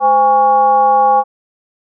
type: tone with frequency modulation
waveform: sine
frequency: 816 Hz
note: G#5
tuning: 31 cents flat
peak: -7 dBFS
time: 0-1.24 s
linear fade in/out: 50 ms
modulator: 300 Hz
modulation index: 0.67
effects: none